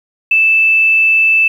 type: tone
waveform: sine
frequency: 2637 Hz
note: E7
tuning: in tune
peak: -7 dBFS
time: 0.31-1.48 s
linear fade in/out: 5 ms
effects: 7-bit